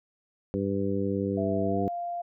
harmonic tone, 98.7 Hz, G2, 12 cents sharp, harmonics 1 / 2 / 3 / 4 / 5, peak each -34 / -30 / -32 / -32 / -33 dBFS, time 0.54-1.88 s, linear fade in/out 0 ms
sine tone with pitch glide, 659.3 to 695.7 Hz, E5 to F5, 0 to -7 cents, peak -30 dBFS, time 1.37-2.22 s, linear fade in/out 10 ms, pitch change +93 cents, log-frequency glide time 1.63-1.81 s
effects none

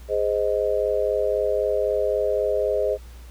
sine chord, Ab major, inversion none, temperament just, 415.3 / 519.1 / 623 Hz, Ab4 / C5 / Eb5, 0 / -14 / +2 cents, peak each -24 dBFS, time 0.08-2.98 s, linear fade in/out 50 ms, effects added 60 Hz sine -39 dBFS peak until 3.3 s + pink hiss -52 dBFS RMS until 3.3 s

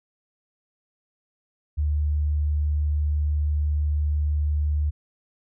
sine tone, 74.5 Hz, D2, 25 cents sharp, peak -20 dBFS, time 1.77-4.91 s, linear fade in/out 20 ms, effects none

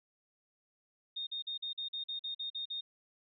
sine tone bursts, 3683 Hz, A#7, 22 cents flat, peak -36 dBFS, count 11, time 1.16-2.81 s, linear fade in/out 10 ms, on 110 ms, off 44 ms, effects none

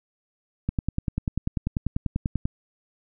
click train, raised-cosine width 5 ms, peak -12 dBFS, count 19, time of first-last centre 0.69-2.455 s, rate 10.2 Hz, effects none

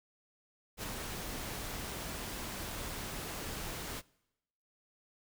pink noise with ADSR envelope, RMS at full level -38 dBFS, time 0.77-4.02 s, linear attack 61 ms, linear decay 9 ms, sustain -3 dB, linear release 35 ms, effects noise-tail reverb RT60 0.9 s tail -24 dB re dry

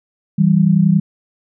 sine tone pair together, 163.2 / 194.01 Hz, E3 / G3, -17 / -18 cents, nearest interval minor third, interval 299 cents, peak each -12 dBFS, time 0.38-1 s, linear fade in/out 10 ms, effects none

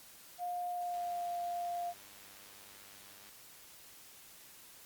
sine tone with pitch glide, 710 to 698.6 Hz, F5 to F5, +28 to 0 cents, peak -35 dBFS, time 0.38-1.94 s, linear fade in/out 50 ms, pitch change -28 cents, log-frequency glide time 0.69-1.28 s
click train, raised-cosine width 0.2 ms, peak -40 dBFS, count 236, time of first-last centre 0.94-3.29 s, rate 100 Hz
effects white hiss -56 dBFS RMS until 4.85 s + Opus 48 kbps

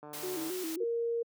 click train, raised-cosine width 1 ms, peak -33 dBFS, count 71, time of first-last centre 0.03-0.5 s, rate 149 Hz
white noise, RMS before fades -42 dBFS, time 0.13-0.76 s, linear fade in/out 5 ms
sine tone with vibrato, 344.4 Hz, F4, 24 cents flat, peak -34 dBFS, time 0.23-0.84 s, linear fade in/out 5 ms, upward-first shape square, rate 3.7 Hz, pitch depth 110 cents each way
sine tone, 466.2 Hz, A#4, in tune, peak -29 dBFS, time 0.8-1.23 s, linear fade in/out 10 ms
effects high-pass 200 Hz 12 dB/octave

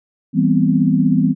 sine chord, C major seventh, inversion first, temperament just, 163.52 / 196.22 / 245.3 / 261.6 Hz, E3 / G3 / B3 / C4, -14 / +2 / -12 / 0 cents, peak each -17 dBFS, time 0.33-1.35 s, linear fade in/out 50 ms, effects none

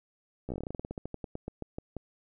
slowing click train, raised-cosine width 2 ms, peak -23 dBFS, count 23, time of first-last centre 0.49-1.967 s, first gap 14 ms, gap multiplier 1.13, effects none

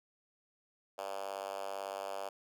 5% pulse tone with high-pass filter, 98 Hz, G2, in tune, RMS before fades -41 dBFS, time 0.98-2.29 s, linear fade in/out 5 ms, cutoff 600 Hz, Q 3.1, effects none

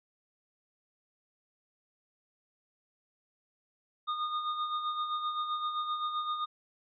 square tone with tremolo, 1225 Hz, D#6, 27 cents flat, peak -30 dBFS, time 4.07-6.46 s, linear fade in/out 20 ms, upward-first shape sine, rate 7.7 Hz, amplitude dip 50%, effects resampled to 11025 Hz

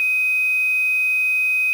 sine tone with quantisation, 2514 Hz, D#7, 17 cents sharp, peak -16 dBFS, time 0-1.73 s, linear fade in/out 0 ms, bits 6, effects none

